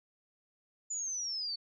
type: linear sweep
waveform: sine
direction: down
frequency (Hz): 7040 to 4422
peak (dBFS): -34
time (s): 0.9-1.56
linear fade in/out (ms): 10
effects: none